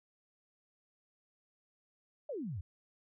sine exponential sweep, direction down, 641 to 77.78 Hz, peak -37 dBFS, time 2.29-2.61 s, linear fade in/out 5 ms, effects none

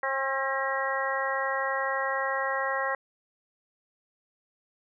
harmonic tone with a mistuned harmonic, 268.8 Hz, C4, 47 cents sharp, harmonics 2 / 3 / 4 / 5 / 6 / 7, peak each -32 / -34 / -32 / -37 / -35 / -32 dBFS, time 0.03-2.95 s, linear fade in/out 2 ms, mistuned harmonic 7, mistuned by +16 cents, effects none

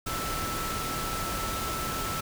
sine tone in noise, 1322 Hz, E6, 5 cents sharp, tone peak -34 dBFS, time 0.06-2.21 s, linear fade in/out 10 ms, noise pink, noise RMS -33 dBFS, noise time 0.06-2.21 s, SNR -4 dB, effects none

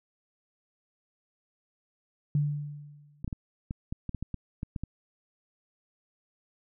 sine tone with exponential decay, 146.5 Hz, D3, 4 cents flat, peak -21 dBFS, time 2.35-3.23 s, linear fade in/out 2 ms, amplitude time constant 190 ms
clicks, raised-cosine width 5 ms, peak -21 dBFS, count 12, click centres 3.245 / 3.278 / 3.328 / 3.709 / 3.925 / 4.093 / 4.147 / 4.226 / 4.343 / 4.631 / 4.762 / 4.836 s
effects none

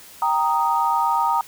sine chord, Eb major, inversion first, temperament equal, 784 / 932.3 / 1244.5 Hz, G5 / Bb5 / Eb6, 0 / 0 / 0 cents, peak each -24 / -19 / -23 dBFS, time 0.22-1.41 s, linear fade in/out 2 ms, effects white hiss -44 dBFS RMS until 1.47 s

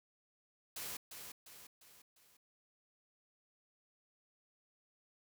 white noise with echo, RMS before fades -44 dBFS, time 0.76-0.97 s, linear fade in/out 5 ms, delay 350 ms, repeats 4, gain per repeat -6 dB, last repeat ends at 2.37 s, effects none

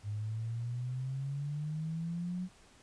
sine exponential sweep, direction up, 102.3 to 185 Hz, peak -34 dBFS, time 0.03-2.49 s, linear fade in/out 50 ms, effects pink hiss -61 dBFS RMS until 2.82 s + resampled to 22050 Hz

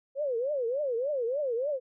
sine tone with vibrato, 523.3 Hz, C5, in tune, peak -27 dBFS, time 0.15-1.8 s, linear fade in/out 50 ms, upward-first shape triangle, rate 3.4 Hz, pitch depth 280 cents each way, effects none

